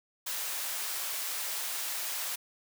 white high-pass noise, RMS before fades -35 dBFS, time 0.26-2.36 s, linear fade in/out 10 ms, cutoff 650 Hz, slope 12 dB/octave, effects none

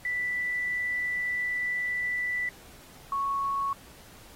sine tone pair in turn, 1975.5 / 1106.8 Hz, B6 / C#6, 0 / -3 cents, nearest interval minor seventh, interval 1003 cents, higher first, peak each -27 / -26 dBFS, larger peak second, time 0.05-2.49 / 3.12-3.73 s, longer first, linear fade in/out 2 ms, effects pink hiss -52 dBFS RMS until 4.35 s + AAC 48 kbps

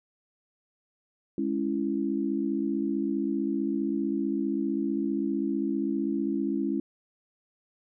sine chord, C# minor, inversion second, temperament just, 207.9 / 277.2 / 332.6 Hz, G#3 / C#4 / E4, +2 / 0 / +16 cents, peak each -31 / -29 / -30 dBFS, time 1.38-6.8 s, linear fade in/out 2 ms, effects none

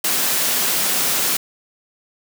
white high-pass noise, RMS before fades -19 dBFS, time 0.04-1.37 s, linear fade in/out 5 ms, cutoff 130 Hz, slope 96 dB/octave, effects none

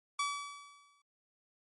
sawtooth tone with exponential decay, 1146 Hz, D6, 43 cents flat, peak -26 dBFS, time 0.19-1.02 s, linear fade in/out 5 ms, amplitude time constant 180 ms, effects MP3 48 kbps

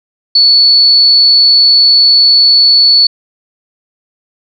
sine tone, 4435 Hz, C#8, in tune, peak -3 dBFS, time 0.35-3.07 s, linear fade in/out 5 ms, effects none

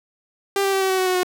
sawtooth tone with pitch steps, 395.8 / 391 / 386.3 / 381.7 / 377.1 / 372.5 / 368 / 363.6 Hz, G4 / G4 / G4 / G4 / F#4 / F#4 / F#4 / F#4, +17 / -4 / -25 / -46 / +33 / +12 / -9 / -30 cents, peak -14 dBFS, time 0.56-1.232 s, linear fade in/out 2 ms, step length 84 ms, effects none

